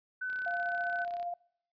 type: tone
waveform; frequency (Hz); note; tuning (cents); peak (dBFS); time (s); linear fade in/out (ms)
sine; 1508; F#6; +32; -33; 0.21-1.05; 10
type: click train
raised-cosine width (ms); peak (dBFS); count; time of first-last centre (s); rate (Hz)
0.2; -34; 32; 0.3-1.228; 33.4
type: tone with tremolo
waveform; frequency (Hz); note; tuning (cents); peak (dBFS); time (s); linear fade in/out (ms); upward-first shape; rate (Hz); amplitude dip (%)
sine; 698.5; F5; 0; -32; 0.46-1.34; 5; sine; 15; 30
effects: noise-tail reverb RT60 0.7 s tail -25 dB re dry + resampled to 11025 Hz